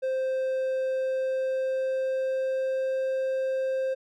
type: tone with pitch glide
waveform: triangle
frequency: 523.3 to 526.9 Hz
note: C5 to C5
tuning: 0 to +12 cents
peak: -23 dBFS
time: 0.02-3.95 s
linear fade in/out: 20 ms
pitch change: +12 cents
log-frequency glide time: 0.84-3.04 s
effects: none